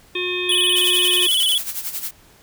harmonic tone, 360 Hz, F#4, 47 cents flat, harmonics 1 / 3 / 5 / 7 / 9 / 10, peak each -25 / -36 / -35 / -25 / -31 / -28 dBFS, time 0.15-1.27 s, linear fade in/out 5 ms
square tone with vibrato, 3196 Hz, G7, 33 cents sharp, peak -16 dBFS, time 0.49-1.58 s, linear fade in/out 2 ms, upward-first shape square, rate 17 Hz, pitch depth 89 cents each way
blue noise with tremolo, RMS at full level -25 dBFS, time 0.76-2.11 s, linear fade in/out 5 ms, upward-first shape sine, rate 11 Hz, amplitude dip 70%
effects pink hiss -51 dBFS RMS until 2.42 s

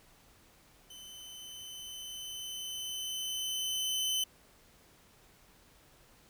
sawtooth tone with level ramp, 3043 Hz, F#7, 48 cents sharp, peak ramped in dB -45 to -26 dBFS, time 0.9-4.24 s, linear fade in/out 5 ms, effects pink hiss -62 dBFS RMS until 6.29 s

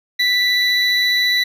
triangle tone pair together, 1975.5 / 3955 Hz, B6 / B7, 0 / +2 cents, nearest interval octave, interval 1202 cents, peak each -15 dBFS, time 0.19-1.44 s, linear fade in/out 10 ms, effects none

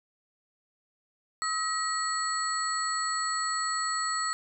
sine tone cluster, 1280 / 1921 / 4350 / 7890 Hz, D#6 / B6 / C#8 / B8, +49 / -48 / -33 / -3 cents, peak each -30 / -35 / -35 / -34 dBFS, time 1.42-4.33 s, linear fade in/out 0 ms, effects none

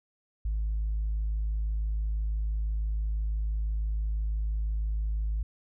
sine tone, 53 Hz, G#1, 36 cents sharp, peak -25 dBFS, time 0.45-5.43 s, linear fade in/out 5 ms, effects tanh soft clip ceiling -24 dBFS

